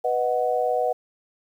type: chord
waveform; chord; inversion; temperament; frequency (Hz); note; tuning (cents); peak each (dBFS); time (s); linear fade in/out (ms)
sine; B major; none; equal; 493.9 / 622.3 / 740; B4 / D#5 / F#5; 0 / 0 / 0; -24 / -26 / -24; 0.04-0.93; 10
effects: 9-bit